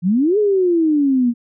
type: exponential two-way sweep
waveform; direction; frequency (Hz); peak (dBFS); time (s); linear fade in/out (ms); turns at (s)
sine; up then down; 165.2 to 429.9 to 232.4; -12; 0.02-1.34; 50; 0.38
effects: none